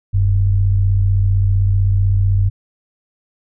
sine tone pair together, 41.69 / 97.4 Hz, E1 / G2, +20 / -11 cents, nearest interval octave + minor third, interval 1469 cents, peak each -17 / -12 dBFS, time 0.13-2.5 s, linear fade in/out 20 ms, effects none

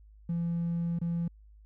triangle tone with dropouts, 169.8 Hz, F3, 48 cents flat, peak -25 dBFS, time 0.29-1.28 s, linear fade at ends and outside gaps 5 ms, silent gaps 0.989-1.014 s, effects tanh soft clip ceiling -24 dBFS + added 52 Hz sine -52 dBFS peak until 1.65 s

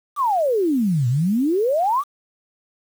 sine exponential two-way sweep, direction down then up, 1221 to 116.54 to 1221 Hz, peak -16 dBFS, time 0.16-2.04 s, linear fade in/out 50 ms, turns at 1.08 s, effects 7-bit

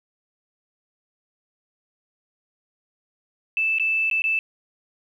sine tone with dropouts, 2637 Hz, E7, in tune, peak -19 dBFS, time 3.57-4.39 s, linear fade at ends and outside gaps 1 ms, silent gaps 3.785-3.797 / 4.1-4.112 / 4.22-4.24 s, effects 9-bit

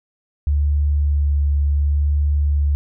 sine tone with vibrato, 72.4 Hz, D2, 24 cents flat, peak -14 dBFS, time 0.47-2.75 s, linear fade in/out 0 ms, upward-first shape sine, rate 0.71 Hz, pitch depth 14 cents each way, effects none

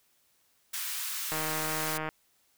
white high-pass noise, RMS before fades -35 dBFS, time 0.73-1.98 s, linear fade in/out 10 ms, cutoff 1100 Hz, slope 24 dB/octave
click train, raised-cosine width 0.5 ms, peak -19 dBFS, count 121, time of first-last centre 1.32-2.089 s, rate 156 Hz
effects white hiss -69 dBFS RMS until 2.57 s

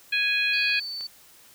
harmonic tone, 830 Hz, G#5, 1 cent flat, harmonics 2 / 3 / 4 / 5, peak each -28 / -23 / -31 / -31 dBFS, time 0.12-0.8 s, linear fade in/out 10 ms
sine tone, 4516 Hz, C#8, 31 cents sharp, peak -31 dBFS, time 0.53-1.07 s, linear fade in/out 5 ms
clicks, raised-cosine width 0.2 ms, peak -29 / -26 dBFS, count 2, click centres 0.697 / 1.009 s
effects white hiss -53 dBFS RMS until 1.54 s

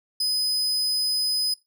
40% pulse tone, 5020 Hz, D#8, 15 cents sharp, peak -21 dBFS, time 0.2-1.54 s, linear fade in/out 5 ms, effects noise-tail reverb RT60 0.2 s tail -17 dB re dry

